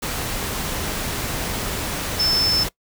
sine tone in noise, 5274 Hz, E8, in tune, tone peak -17 dBFS, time 2.19-2.64 s, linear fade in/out 10 ms, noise pink, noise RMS -26 dBFS, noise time 0.02-2.69 s, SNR +6 dB, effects noise-tail reverb RT60 0.1 s tail -21 dB re dry

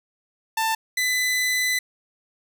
sawtooth tone pair in turn, 890 / 2005 Hz, A5 / B6, +20 / +26 cents, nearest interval octave + major second, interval 1406 cents, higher second, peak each -17 dBFS, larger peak neither, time 0.57-0.75 / 0.97-1.79 s, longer second, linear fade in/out 5 ms, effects none

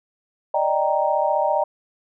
sine chord, Eb major seventh, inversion third, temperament equal, 587.3 / 622.3 / 784 / 932.3 Hz, D5 / Eb5 / G5 / Bb5, 0 / 0 / 0 / 0 cents, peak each -23 dBFS, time 0.54-1.64 s, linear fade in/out 5 ms, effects none

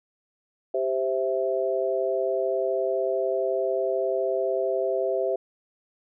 sine chord, C major, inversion second, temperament equal, 392 / 523.3 / 659.3 Hz, G4 / C5 / E5, 0 / 0 / 0 cents, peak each -27 dBFS, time 0.74-5.36 s, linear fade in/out 5 ms, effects none

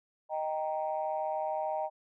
sine chord, Eb major, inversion none, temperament equal, 622.3 / 784 / 932.3 Hz, Eb5 / G5 / Bb5, 0 / 0 / 0 cents, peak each -33 / -34 / -37 dBFS, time 0.29-1.9 s, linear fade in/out 50 ms, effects tanh soft clip ceiling -22 dBFS

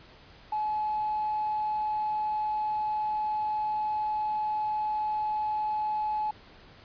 triangle tone with tanh clipping, 853 Hz, G#5, 46 cents sharp, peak -26 dBFS, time 0.52-6.31 s, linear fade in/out 5 ms, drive 1 dB, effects pink hiss -53 dBFS RMS until 6.84 s + resampled to 11025 Hz

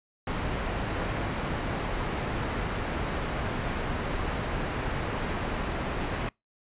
pink low-pass noise, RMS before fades -31 dBFS, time 0.27-6.29 s, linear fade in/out 2 ms, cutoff 2200 Hz, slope 12 dB/octave, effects noise-tail reverb RT60 0.2 s tail -26 dB re dry + resampled to 8000 Hz

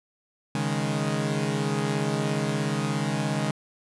sawtooth chord, C# suspended second, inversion none, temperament equal, 138.59 / 155.56 / 207.7 Hz, C#3 / D#3 / G#3, 0 / 0 / 0 cents, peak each -25 dBFS, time 0.55-3.51 s, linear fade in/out 2 ms, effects resampled to 24000 Hz

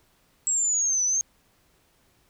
sine linear two-way sweep, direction down then up, 7710 to 5920 to 6470 Hz, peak -21 dBFS, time 0.47-1.21 s, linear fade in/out 0 ms, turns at 1.04 s, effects pink hiss -64 dBFS RMS until 2.29 s

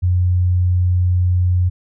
sine tone, 90 Hz, F#2, 47 cents flat, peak -12 dBFS, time 0.02-1.7 s, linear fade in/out 20 ms, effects none

